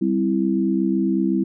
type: chord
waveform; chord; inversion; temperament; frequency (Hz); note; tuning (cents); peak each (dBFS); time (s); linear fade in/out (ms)
sine; C major; second; equal; 196 / 261.6 / 329.6; G3 / C4 / E4; 0 / 0 / 0; -21 / -23 / -21; 0.01-1.44; 10
effects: none